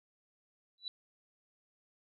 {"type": "tone with exponential growth", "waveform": "sine", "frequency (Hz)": 3951, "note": "B7", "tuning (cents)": 0, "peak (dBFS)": -33, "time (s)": [0.78, 0.88], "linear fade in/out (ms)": 1, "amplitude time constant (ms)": 20, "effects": []}